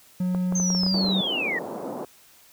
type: tone with pitch glide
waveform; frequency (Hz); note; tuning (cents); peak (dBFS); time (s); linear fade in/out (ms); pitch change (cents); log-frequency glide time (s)
triangle; 181.8 to 190.73; F#3 to G3; -30 to -47; -20; 0.2-1.21; 5; +83; 0.76-0.94
type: clicks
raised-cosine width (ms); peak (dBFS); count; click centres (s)
1; -19; 10; 0.348 / 0.524 / 0.6 / 0.703 / 0.749 / 0.834 / 0.865 / 0.943 / 1.046 / 1.089
type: linear sweep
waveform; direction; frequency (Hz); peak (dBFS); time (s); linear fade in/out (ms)
sine; down; 6390 to 1815; -24; 0.55-1.59; 5
type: band-pass noise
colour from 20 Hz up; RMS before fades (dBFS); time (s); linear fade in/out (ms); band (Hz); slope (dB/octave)
pink; -33; 0.94-2.05; 5; 220 to 880; 24
effects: white hiss -54 dBFS RMS until 2.52 s